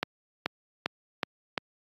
accelerating click train, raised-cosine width 0.3 ms, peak -10 dBFS, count 5, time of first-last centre 0.03-1.578 s, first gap 430 ms, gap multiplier 0.93, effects high-pass 150 Hz 12 dB/octave + AAC 32 kbps

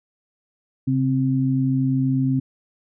sine tone pair together, 134.65 / 263 Hz, C#3 / C4, -50 / +9 cents, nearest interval octave, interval 1159 cents, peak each -20 dBFS, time 0.87-2.4 s, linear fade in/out 10 ms, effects none

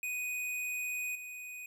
square tone with level steps, 2489 Hz, D#7, in tune, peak -35 / -43 dBFS, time 0.03-1.66 s, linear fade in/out 2 ms, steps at 1.15 s, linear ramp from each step 5 ms, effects none

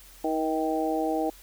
harmonic tone with a mistuned harmonic, 158.7 Hz, D#3, 35 cents sharp, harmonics 2 / 3 / 4 / 5, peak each -28 / -31 / -31 / -30 dBFS, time 0.24-1.3 s, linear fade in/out 5 ms, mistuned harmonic 5, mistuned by -23 cents, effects added 43 Hz sine -52 dBFS peak until 1.42 s + white hiss -52 dBFS RMS until 1.42 s

